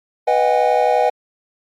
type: chord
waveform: triangle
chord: G# minor seventh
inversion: first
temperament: equal with one note detuned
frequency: 493.9 / 622.3 / 740 / 811.6 Hz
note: B4 / D#5 / F#5 / G#5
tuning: 0 / 0 / 0 / -40 cents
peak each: -16 dBFS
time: 0.27-1.1 s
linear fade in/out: 10 ms
effects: MP3 96 kbps